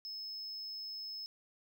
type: tone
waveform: triangle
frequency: 5200 Hz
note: E8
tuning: 24 cents flat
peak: -40 dBFS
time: 0.05-1.26 s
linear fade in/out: 0 ms
effects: none